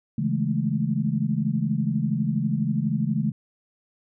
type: chord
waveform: sine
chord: A major seventh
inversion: first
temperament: equal with one note detuned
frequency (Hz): 138.59 / 162.73 / 207.7 / 220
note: C#3 / E3 / G#3 / A3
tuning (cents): 0 / -22 / 0 / 0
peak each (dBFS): -27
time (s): 0.18-3.32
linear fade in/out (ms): 5
effects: none